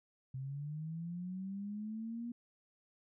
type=linear sweep; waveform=sine; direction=up; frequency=129.4 to 240 Hz; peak=-39 dBFS; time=0.34-2.32 s; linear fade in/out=5 ms; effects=none